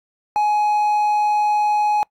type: tone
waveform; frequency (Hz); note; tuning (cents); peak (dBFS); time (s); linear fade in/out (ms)
triangle; 839; G#5; +17; -13; 0.36-2.03; 0
effects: noise-tail reverb RT60 0.1 s tail -24 dB re dry + AAC 64 kbps